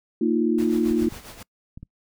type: chord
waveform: sine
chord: Bb suspended fourth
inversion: none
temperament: equal with one note detuned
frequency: 229.7 / 311.1 / 349.2 Hz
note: Bb3 / Eb4 / F4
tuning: -25 / 0 / 0 cents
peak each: -22 / -23 / -23 dBFS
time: 0.21-1.09 s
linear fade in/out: 5 ms
type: noise with tremolo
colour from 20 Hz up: pink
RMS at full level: -39 dBFS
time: 0.58-1.43 s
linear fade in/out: 5 ms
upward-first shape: sine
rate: 7.4 Hz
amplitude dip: 60%
type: clicks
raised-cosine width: 5 ms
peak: -26 dBFS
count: 6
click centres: 0.913 / 1.024 / 1.07 / 1.124 / 1.775 / 1.83 s
effects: noise-tail reverb RT60 0.1 s tail -25 dB re dry